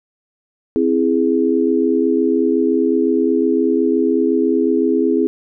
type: chord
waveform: sine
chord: C augmented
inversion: none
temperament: equal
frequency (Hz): 261.6 / 329.6 / 415.3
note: C4 / E4 / G#4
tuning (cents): 0 / 0 / 0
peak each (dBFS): -17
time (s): 0.76-5.27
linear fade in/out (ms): 0
effects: none